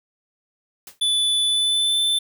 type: noise with exponential decay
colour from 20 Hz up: white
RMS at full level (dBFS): -35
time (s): 0.87-1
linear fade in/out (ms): 2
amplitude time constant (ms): 28
type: tone with pitch glide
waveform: square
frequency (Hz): 3480 to 3533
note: A7 to A7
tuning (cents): -20 to +6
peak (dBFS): -18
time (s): 1.01-2.19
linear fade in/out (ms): 10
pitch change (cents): +26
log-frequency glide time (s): 1.46-1.98
effects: none